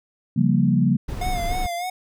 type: chord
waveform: sine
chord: G half-diminished seventh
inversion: second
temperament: equal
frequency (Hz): 138.59 / 174.61 / 196 / 233.1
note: Db3 / F3 / G3 / Bb3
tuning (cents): 0 / 0 / 0 / 0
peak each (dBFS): -21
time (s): 0.36-0.97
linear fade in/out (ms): 10
type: noise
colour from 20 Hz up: brown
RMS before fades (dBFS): -26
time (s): 1.08-1.67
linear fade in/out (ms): 10
type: tone with vibrato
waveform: square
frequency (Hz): 713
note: F5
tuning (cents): +36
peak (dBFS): -26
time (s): 1.21-1.9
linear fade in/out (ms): 5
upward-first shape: sine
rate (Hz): 3.3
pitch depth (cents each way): 65
effects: none